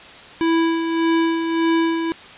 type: tone with tremolo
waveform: square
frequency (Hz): 329.6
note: E4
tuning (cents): 0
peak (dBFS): -15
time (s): 0.41-2.12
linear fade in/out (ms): 0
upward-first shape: sine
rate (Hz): 1.7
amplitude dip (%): 50
effects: white hiss -40 dBFS RMS until 2.37 s + resampled to 8000 Hz